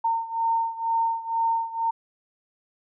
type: beating tone pair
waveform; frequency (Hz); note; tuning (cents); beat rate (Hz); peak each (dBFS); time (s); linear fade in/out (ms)
sine; 912 / 914.1; A#5 / A#5; -38 / -34; 2.1; -24 / -27; 0.04-1.91; 10
effects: none

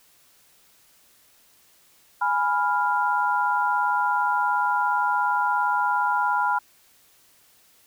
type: chord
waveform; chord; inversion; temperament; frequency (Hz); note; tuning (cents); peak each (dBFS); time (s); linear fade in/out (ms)
sine; F diminished; first; equal; 830.6 / 987.8 / 1396.9; Ab5 / Cb6 / F6; 0 / 0 / 0; -25 / -23 / -25; 2.21-6.59; 10
effects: white hiss -58 dBFS RMS until 7.86 s

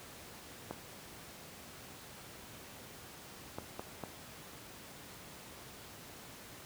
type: clicks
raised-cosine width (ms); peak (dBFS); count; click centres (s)
1; -25; 4; 0.71 / 3.585 / 3.795 / 4.037
effects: pink hiss -51 dBFS RMS until 6.65 s + high-pass 80 Hz 12 dB/octave

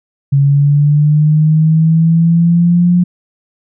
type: linear sweep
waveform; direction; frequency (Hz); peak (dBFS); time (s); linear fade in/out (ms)
sine; up; 138.59 to 178; -6; 0.32-3.04; 10
effects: none

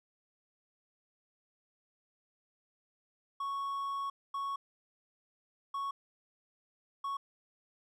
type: tone bursts at uneven times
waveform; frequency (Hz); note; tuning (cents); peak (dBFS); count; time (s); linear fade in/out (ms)
triangle; 1108.7; C#6; 0; -32; 4; 3.4-4.1 / 4.34-4.56 / 5.74-5.91 / 7.04-7.17; 5
effects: none

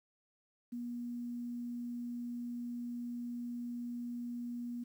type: tone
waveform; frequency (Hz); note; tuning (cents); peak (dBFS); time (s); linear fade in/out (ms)
sine; 240.3; B3; -47; -38; 0.72-4.84; 10
effects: 11-bit

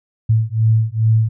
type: beating tone pair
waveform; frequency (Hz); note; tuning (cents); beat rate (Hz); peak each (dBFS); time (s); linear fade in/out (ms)
sine; 110 / 112.4; A2 / A2; 0 / +37; 2.4; -15; 0.29-1.29; 10
effects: none

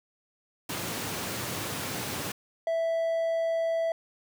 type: high-pass noise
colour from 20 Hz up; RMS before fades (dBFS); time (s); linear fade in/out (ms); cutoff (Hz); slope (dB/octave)
pink; -34; 0.69-2.32; 5; 100; 24
type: tone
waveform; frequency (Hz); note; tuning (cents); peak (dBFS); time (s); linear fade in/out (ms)
triangle; 659.3; E5; 0; -23; 2.67-3.92; 2
effects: none

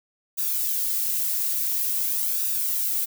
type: noise with flanger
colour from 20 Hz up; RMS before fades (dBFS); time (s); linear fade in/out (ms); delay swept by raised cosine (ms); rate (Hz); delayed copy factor
violet; -25; 0.37-3.06; 20; 0.94 to 3.04; 0.48; -0.6
effects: none

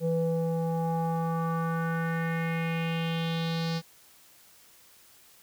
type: tone with low-pass filter sweep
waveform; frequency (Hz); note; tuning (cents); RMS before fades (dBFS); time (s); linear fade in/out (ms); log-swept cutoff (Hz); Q
square; 165; E3; +2; -29; 0-3.82; 50; 460 to 4800; 3.6
effects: white hiss -57 dBFS RMS until 5.42 s

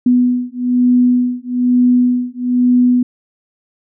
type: beating tone pair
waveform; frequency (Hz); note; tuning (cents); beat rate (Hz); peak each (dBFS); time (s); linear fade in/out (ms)
sine; 246.9 / 248; B3 / B3; 0 / +7; 1.1; -13; 0.06-3.03; 5
effects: none

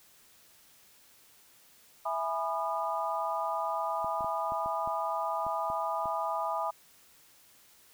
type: chord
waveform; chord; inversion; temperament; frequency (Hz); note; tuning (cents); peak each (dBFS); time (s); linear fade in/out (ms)
sine; E major seventh; none; equal with one note detuned; 659.3 / 830.6 / 987.8 / 1216.8; E5 / G#5 / B5 / D#6; 0 / 0 / 0 / -39; -35; 2.05-6.71; 10
type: clicks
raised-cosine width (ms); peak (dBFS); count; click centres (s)
3; -33; 9; 4.045 / 4.208 / 4.245 / 4.521 / 4.66 / 4.875 / 5.466 / 5.701 / 6.057
effects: white hiss -60 dBFS RMS until 7.93 s

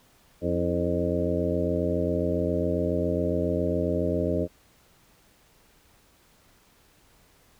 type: harmonic tone with a mistuned harmonic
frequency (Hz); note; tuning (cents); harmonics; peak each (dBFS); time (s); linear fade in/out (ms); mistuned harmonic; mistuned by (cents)
87.31; F2; 0; 1 / 2 / 3 / 4 / 5 / 6 / 7; -31 / -31 / -31 / -31 / -31 / -31 / -31; 0.41-4.48; 50; 4; -79
effects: pink hiss -60 dBFS RMS until 7.59 s

